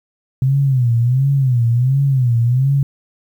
sine tone with vibrato, 127.5 Hz, C3, 44 cents flat, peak -11 dBFS, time 0.42-2.83 s, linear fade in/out 2 ms, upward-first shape sine, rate 1.4 Hz, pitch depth 160 cents each way, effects 8-bit

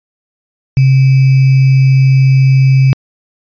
sine tone with sample-and-hold, 133 Hz, C3, 29 cents sharp, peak -4 dBFS, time 0.77-2.93 s, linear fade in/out 0 ms, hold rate 2450 Hz, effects resampled to 11025 Hz

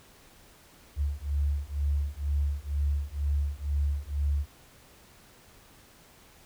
sine beating tone pair, 70.8 / 72.9 Hz, C#2 / D2, +37 / -12 cents, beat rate 2.1 Hz, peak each -29 dBFS, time 0.96-4.46 s, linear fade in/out 50 ms, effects pink hiss -56 dBFS RMS until 6.45 s

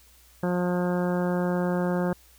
harmonic tone, 178.3 Hz, F3, 36 cents sharp, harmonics 1 / 2 / 3 / 4 / 5 / 6 / 7 / 8 / 9, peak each -25 / -30 / -30 / -37 / -37 / -42 / -42 / -42 / -41 dBFS, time 0.43-2.13 s, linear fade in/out 2 ms, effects added 60 Hz sine -57 dBFS peak until 2.38 s + white hiss -57 dBFS RMS until 2.38 s

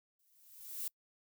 violet noise with exponential growth, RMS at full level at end -37 dBFS, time 0.19-0.88 s, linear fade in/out 5 ms, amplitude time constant 150 ms, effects noise-tail reverb RT60 0.1 s tail -26 dB re dry

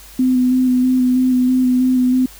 sine tone with vibrato, 253.9 Hz, B3, 48 cents sharp, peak -11 dBFS, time 0.19-2.26 s, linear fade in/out 5 ms, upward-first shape square, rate 3.1 Hz, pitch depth 16 cents each way, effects added 50 Hz sine -42 dBFS peak until 2.39 s + white hiss -41 dBFS RMS until 2.39 s

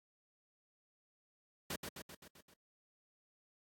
pink noise with echo, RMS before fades -40 dBFS, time 1.7-1.76 s, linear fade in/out 5 ms, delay 130 ms, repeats 6, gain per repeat -4 dB, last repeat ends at 2.54 s, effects high-pass 100 Hz 12 dB/octave + AAC 64 kbps

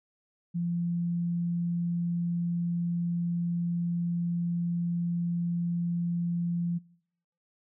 sine tone, 172.1 Hz, F3, 25 cents flat, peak -27 dBFS, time 0.54-6.79 s, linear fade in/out 20 ms, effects noise-tail reverb RT60 0.7 s tail -24 dB re dry

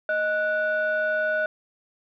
sine tone pair together, 622.3 / 1475 Hz, D#5 / F#6, 0 / -6 cents, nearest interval octave + minor third, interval 1494 cents, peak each -23 dBFS, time 0.09-1.46 s, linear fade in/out 2 ms, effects tanh soft clip ceiling -17 dBFS

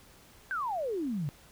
sine exponential sweep, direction down, 1600 to 133.6 Hz, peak -30 dBFS, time 0.51-1.29 s, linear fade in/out 0 ms, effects pink hiss -57 dBFS RMS until 1.51 s

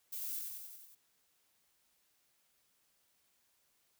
violet noise with echo, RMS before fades -42 dBFS, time 0.12-0.4 s, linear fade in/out 10 ms, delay 92 ms, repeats 6, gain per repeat -3 dB, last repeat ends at 0.952 s, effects white hiss -75 dBFS RMS until 3.99 s

